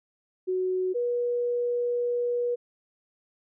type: tone pair in turn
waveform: sine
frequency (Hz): 370.4 / 483.4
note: F#4 / B4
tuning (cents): +2 / -37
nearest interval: perfect fourth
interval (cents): 461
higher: second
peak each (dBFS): -24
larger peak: neither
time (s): 0.47-0.94 / 0.94-2.56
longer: second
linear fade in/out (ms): 20
effects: none